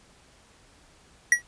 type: tone with exponential decay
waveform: square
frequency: 1924 Hz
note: B6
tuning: 46 cents flat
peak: -12 dBFS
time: 1.32-1.42 s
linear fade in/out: 2 ms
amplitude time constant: 21 ms
effects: pink hiss -57 dBFS RMS until 1.47 s + resampled to 22050 Hz